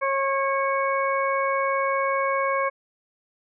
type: harmonic tone with a mistuned harmonic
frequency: 545 Hz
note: C#5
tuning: 29 cents flat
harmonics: 1 / 2 / 3 / 4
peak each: -25 / -24 / -32 / -30 dBFS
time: 0.01-2.7 s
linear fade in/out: 20 ms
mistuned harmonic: 4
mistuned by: +32 cents
effects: none